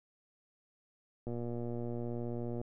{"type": "click train", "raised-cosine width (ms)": 2, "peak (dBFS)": -27, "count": 161, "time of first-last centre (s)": [1.27, 2.615], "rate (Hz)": 119, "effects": []}